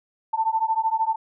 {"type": "beating tone pair", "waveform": "sine", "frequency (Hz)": [884, 897], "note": ["A5", "A5"], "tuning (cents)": [8, 33], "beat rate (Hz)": 13, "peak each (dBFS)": -23, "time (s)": [0.33, 1.16], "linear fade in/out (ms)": 10, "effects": []}